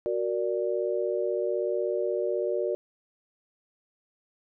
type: chord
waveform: sine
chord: Gb augmented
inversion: none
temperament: equal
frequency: 370 / 466.2 / 587.3 Hz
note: Gb4 / Bb4 / D5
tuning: 0 / 0 / 0 cents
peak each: -29 / -30 / -30 dBFS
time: 0.06-2.75 s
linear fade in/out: 0 ms
effects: none